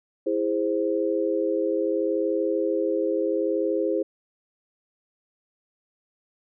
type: chord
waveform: sine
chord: E augmented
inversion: none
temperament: equal with one note detuned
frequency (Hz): 329.6 / 410.3 / 523.3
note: E4 / G#4 / B#4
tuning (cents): 0 / -21 / 0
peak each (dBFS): -26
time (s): 0.26-4.03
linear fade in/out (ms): 10
effects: none